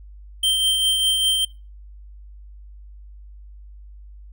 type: tone with tremolo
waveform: square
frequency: 3136 Hz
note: G7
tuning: in tune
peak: -16 dBFS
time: 0.43-1.45 s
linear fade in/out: 5 ms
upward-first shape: triangle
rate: 5 Hz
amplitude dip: 40%
effects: noise-tail reverb RT60 0.3 s tail -23 dB re dry + added 50 Hz sine -39 dBFS peak until 4.32 s